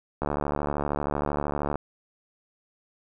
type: click train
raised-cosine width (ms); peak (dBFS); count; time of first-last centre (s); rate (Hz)
1; -13; 113; 0.22-1.756; 72.9
effects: none